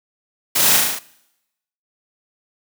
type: noise with echo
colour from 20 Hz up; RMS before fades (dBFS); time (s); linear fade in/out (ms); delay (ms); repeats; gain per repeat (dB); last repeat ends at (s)
white; -17; 0.55-0.77; 10; 37; 6; -2; 0.992
effects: noise-tail reverb RT60 0.9 s tail -22 dB re dry + high-pass 150 Hz 12 dB/octave